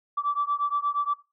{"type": "beating tone pair", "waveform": "sine", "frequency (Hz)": [1156, 1164.5], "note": ["D6", "D6"], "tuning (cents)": [-28, -15], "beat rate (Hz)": 8.5, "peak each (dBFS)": [-26, -27], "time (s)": [0.17, 1.14], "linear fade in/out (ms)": 10, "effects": ["noise-tail reverb RT60 0.3 s tail -19 dB re dry", "tanh soft clip ceiling -16 dBFS"]}